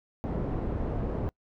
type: low-pass noise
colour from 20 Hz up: pink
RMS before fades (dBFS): -31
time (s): 0.24-1.29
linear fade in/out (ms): 0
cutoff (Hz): 580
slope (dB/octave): 12
effects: noise-tail reverb RT60 0.1 s tail -25 dB re dry